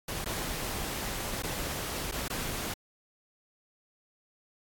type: noise with dropouts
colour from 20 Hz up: pink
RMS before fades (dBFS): -35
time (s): 0.08-2.74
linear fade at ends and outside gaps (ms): 5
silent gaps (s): 0.245-0.259 / 1.424-1.433 / 2.114-2.121 / 2.281-2.299
effects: AAC 64 kbps

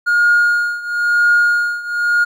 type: tone with tremolo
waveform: triangle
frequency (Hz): 1427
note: F6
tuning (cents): +37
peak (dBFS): -5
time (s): 0.06-2.25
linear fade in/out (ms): 20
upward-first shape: triangle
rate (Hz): 0.99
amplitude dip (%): 90
effects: tanh soft clip ceiling -5 dBFS

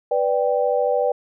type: chord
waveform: sine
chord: G major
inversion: first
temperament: equal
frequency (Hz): 493.9 / 587.3 / 784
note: B4 / D5 / G5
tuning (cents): 0 / 0 / 0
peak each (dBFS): -20 / -21 / -24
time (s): 0.11-1.12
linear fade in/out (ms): 5
effects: none

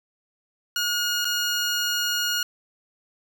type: tone with dropouts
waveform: 15% pulse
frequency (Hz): 1436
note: F6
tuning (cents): +48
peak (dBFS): -16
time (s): 0.76-2.43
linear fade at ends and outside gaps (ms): 2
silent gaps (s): 1.246-1.252
effects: none

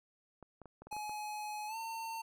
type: clicks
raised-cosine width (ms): 1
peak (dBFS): -37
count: 8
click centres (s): 0.427 / 0.617 / 0.657 / 0.82 / 0.87 / 0.927 / 0.966 / 1.095
type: tone with pitch glide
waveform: square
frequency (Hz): 844 to 904.6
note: G#5 to A5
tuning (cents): +28 to +48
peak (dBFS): -40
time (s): 0.91-2.22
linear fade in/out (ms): 10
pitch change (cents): +120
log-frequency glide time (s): 1.67-1.76
effects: none

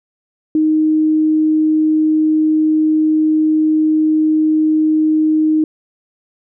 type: tone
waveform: sine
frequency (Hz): 311.1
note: D#4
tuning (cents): 0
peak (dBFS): -10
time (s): 0.55-5.64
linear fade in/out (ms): 2
effects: none

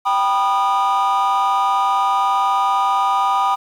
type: chord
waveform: triangle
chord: G augmented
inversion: none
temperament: just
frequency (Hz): 784 / 980 / 1225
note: G5 / B5 / D#6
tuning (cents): 0 / -14 / -27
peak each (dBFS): -16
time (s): 0.05-3.56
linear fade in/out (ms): 20
effects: tanh soft clip ceiling -8 dBFS + 8-bit

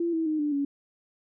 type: tone with pitch steps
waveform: sine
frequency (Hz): 340 / 324.5 / 309.6 / 295.5 / 282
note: F4 / E4 / D#4 / D4 / C#4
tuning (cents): -46 / -27 / -9 / +11 / +30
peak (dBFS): -24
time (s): 0-0.65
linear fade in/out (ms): 5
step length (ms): 130
effects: none

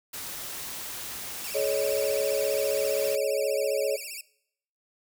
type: noise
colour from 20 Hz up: white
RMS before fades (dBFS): -37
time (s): 0.13-3.16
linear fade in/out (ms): 10
type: tone with vibrato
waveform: 10% pulse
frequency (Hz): 2489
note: D#7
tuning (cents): 0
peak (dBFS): -28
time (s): 1.44-4.21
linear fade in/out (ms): 2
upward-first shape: sine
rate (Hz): 15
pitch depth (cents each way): 180
type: chord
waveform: sine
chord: Ab suspended fourth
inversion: none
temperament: equal with one note detuned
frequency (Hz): 426 / 554.4 / 622.3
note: Ab4 / Db5 / Eb5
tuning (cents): +44 / 0 / 0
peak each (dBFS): -29 / -26 / -31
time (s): 1.54-3.97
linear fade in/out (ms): 20
effects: noise-tail reverb RT60 0.7 s tail -21 dB re dry

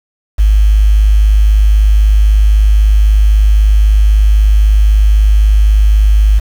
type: tone with quantisation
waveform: sine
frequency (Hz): 51.91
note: G#1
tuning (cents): 0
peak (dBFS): -4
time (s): 0.38-6.4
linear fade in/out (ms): 20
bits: 5
effects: none

